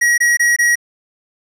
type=tone bursts; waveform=square; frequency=1906 Hz; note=A#6; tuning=38 cents sharp; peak=-11 dBFS; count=4; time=0.01-0.756 s; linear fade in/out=10 ms; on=170 ms; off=22 ms; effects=low-pass 12000 Hz 12 dB/octave